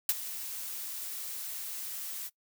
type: noise with ADSR envelope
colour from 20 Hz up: blue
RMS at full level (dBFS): -24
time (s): 0.09-2.3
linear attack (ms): 3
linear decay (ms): 34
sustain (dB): -15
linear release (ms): 36
effects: noise-tail reverb RT60 0.1 s tail -20 dB re dry